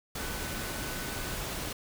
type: tone in noise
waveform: sine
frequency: 1500 Hz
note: F#6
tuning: 23 cents sharp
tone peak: -45 dBFS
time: 0.19-1.36 s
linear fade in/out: 5 ms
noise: pink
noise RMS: -36 dBFS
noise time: 0.15-1.73 s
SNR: -12 dB
effects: none